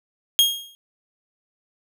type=tone with exponential decay; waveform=40% pulse; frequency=3256 Hz; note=G#7; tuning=35 cents flat; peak=-10 dBFS; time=0.39-0.75 s; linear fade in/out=0 ms; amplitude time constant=78 ms; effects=none